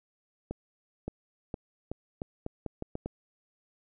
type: accelerating click train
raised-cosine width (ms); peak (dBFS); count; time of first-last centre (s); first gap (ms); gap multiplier
2; -21; 10; 0.51-3.06; 570; 0.81
effects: none